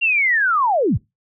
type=linear sweep; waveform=sine; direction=down; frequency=2800 to 51.91 Hz; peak=-14 dBFS; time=0.01-0.98 s; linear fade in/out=20 ms; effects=noise-tail reverb RT60 0.2 s tail -22 dB re dry

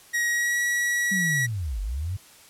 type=tone with pitch glide; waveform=45% pulse; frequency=1898 to 1926.7 Hz; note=A#6 to B6; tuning=+31 to -43 cents; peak=-22 dBFS; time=0.13-1.47 s; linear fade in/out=20 ms; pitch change=+26 cents; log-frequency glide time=0.3-0.6 s
type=linear two-way sweep; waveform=sine; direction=down then up; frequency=199.7 to 45.4 to 99.7 Hz; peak=-26 dBFS; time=1.11-2.17 s; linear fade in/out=10 ms; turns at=1.81 s
effects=white hiss -51 dBFS RMS until 2.49 s + low-pass 12000 Hz 12 dB/octave

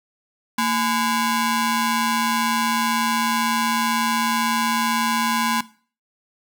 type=ring-modulated tone; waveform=sawtooth; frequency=620 Hz; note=D#5; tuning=6 cents flat; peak=-12 dBFS; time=0.58-5.61 s; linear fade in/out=5 ms; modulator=391 Hz; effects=noise-tail reverb RT60 0.4 s tail -17 dB re dry

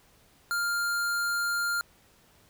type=tone; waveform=square; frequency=1400 Hz; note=F6; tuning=4 cents sharp; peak=-27 dBFS; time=0.51-1.81 s; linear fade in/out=0 ms; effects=pink hiss -61 dBFS RMS until 2.49 s

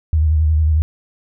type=tone with vibrato; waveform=sine; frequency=77.78 Hz; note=D#2; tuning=in tune; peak=-11 dBFS; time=0.13-0.82 s; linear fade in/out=0 ms; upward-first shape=square; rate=11 Hz; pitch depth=44 cents each way; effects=none

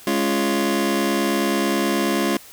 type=chord; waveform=sawtooth; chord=Db major; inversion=second; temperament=just; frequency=207.9 / 277.2 / 346.5 Hz; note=Ab3 / Db4 / F4; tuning=+2 / 0 / -14 cents; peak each=-19 dBFS; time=0.07-2.37 s; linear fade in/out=2 ms; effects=white hiss -44 dBFS RMS until 2.52 s

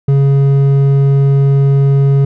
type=tone with hard clipping; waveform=sine; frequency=138.59 Hz; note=C#3; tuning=in tune; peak=-8 dBFS; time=0.08-2.25 s; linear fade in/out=5 ms; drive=6 dB; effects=none

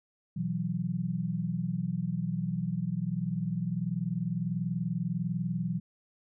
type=chord; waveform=sine; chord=B suspended fourth; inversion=none; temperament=equal; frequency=123.47 / 164.81 / 185 Hz; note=B2 / E3 / F#3; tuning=0 / 0 / 0 cents; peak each=-36 / -32 / -33 dBFS; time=0.36-5.8 s; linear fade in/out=10 ms; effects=none

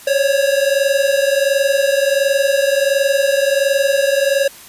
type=tone pair together; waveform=square; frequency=544 / 565.4 Hz; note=C#5 / C#5; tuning=-33 / +34 cents; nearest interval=minor second; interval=67 cents; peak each=-16 / -17 dBFS; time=0.07-4.48 s; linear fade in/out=5 ms; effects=white hiss -39 dBFS RMS until 4.68 s + resampled to 32000 Hz

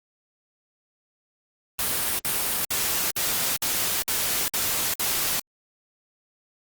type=noise bursts; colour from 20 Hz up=white; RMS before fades=-25 dBFS; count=8; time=1.79-5.396 s; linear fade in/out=0 ms; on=400 ms; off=58 ms; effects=Opus 32 kbps

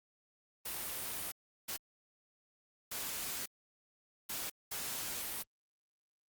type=noise bursts at uneven times; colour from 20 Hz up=white; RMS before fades=-40 dBFS; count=5; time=0.65-1.32 / 1.68-1.77 / 2.91-3.46 / 4.29-4.5 / 4.71-5.43 s; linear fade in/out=10 ms; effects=Opus 32 kbps

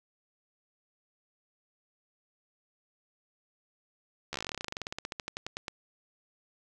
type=slowing click train; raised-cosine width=0.2 ms; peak=-18 dBFS; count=30; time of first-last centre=4.33-5.682 s; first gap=13 ms; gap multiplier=1.08; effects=none

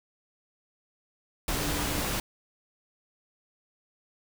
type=tone in noise; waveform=sine; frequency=293.7 Hz; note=D4; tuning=in tune; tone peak=-37 dBFS; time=1.54-2.01 s; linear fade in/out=2 ms; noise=pink; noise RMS=-30 dBFS; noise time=1.48-2.2 s; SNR=-10 dB; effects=none

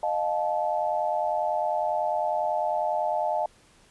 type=tone cluster; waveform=sine; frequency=616 / 706 / 868 Hz; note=D#5 / F5 / A5; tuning=-17 / +19 / -24 cents; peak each=-28 dBFS; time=0.03-3.46 s; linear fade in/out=2 ms; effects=pink hiss -58 dBFS RMS until 3.9 s + resampled to 24000 Hz

